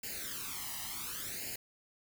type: noise with flanger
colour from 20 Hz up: white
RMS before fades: -41 dBFS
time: 0.03-1.56 s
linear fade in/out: 5 ms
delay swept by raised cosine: 0.42 to 1.02 ms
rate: 0.69 Hz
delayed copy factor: +0.85
effects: none